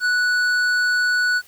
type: tone with hard clipping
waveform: triangle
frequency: 1477 Hz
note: F#6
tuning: 3 cents flat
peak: -18 dBFS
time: 0-1.42 s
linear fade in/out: 50 ms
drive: 12 dB
effects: white hiss -50 dBFS RMS until 1.47 s